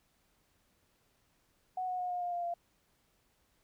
sine tone with pitch steps, 740 / 731.5 / 723.1 / 714.8 / 706.6 / 698.5 / 690.4 Hz, F#5 / F#5 / F#5 / F5 / F5 / F5 / F5, 0 / -20 / -40 / +40 / +20 / 0 / -20 cents, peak -33 dBFS, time 1.77-2.54 s, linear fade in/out 5 ms, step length 110 ms, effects pink hiss -73 dBFS RMS until 3.63 s

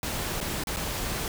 pink noise with dropouts, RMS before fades -31 dBFS, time 0.03-1.28 s, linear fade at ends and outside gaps 1 ms, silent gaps 0.404-0.411 / 0.637-0.671 / 0.763-0.769 s, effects none

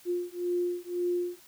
sine beating tone pair, 352.3 / 354.2 Hz, F4 / F4, +15 / +24 cents, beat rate 1.9 Hz, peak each -31 / -31 dBFS, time 0.05-1.4 s, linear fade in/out 50 ms, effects white hiss -56 dBFS RMS until 1.47 s

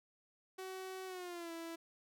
sawtooth tone with pitch glide, 376.5 to 331.6 Hz, F#4 to E4, +30 to +10 cents, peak -40 dBFS, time 0.58-1.76 s, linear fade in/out 10 ms, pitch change -220 cents, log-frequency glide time 1.06-1.52 s, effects none

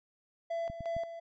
triangle tone with tremolo, 670 Hz, E5, 28 cents sharp, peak -30 dBFS, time 0.5-1.2 s, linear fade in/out 10 ms, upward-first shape square, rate 2.8 Hz, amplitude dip 65%
clicks, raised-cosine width 5 ms, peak -30 dBFS, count 3, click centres 0.7 / 0.807 / 0.966 s
effects resampled to 16000 Hz

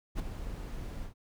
brown noise with ADSR envelope, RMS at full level -29 dBFS, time 0.15-1.14 s, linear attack 45 ms, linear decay 8 ms, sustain -10 dB, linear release 110 ms, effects none

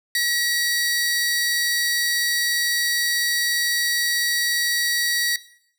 sawtooth tone pair together, 1923 / 4579 Hz, B6 / D8, -47 / -45 cents, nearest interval octave + minor third, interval 1502 cents, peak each -17 / -22 dBFS, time 0.15-5.36 s, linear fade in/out 2 ms, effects noise-tail reverb RT60 0.7 s tail -18 dB re dry

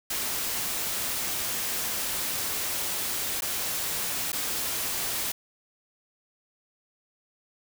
white noise with dropouts, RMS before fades -30 dBFS, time 0.1-5.32 s, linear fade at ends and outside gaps 5 ms, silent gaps 3.408-3.42 / 4.32-4.329 s, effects none

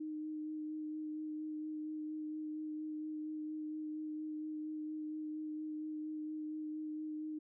sine tone with vibrato, 307.8 Hz, D#4, 19 cents flat, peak -39 dBFS, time 0-7.39 s, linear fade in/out 10 ms, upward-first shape sine, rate 4.3 Hz, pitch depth 12 cents each way, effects none

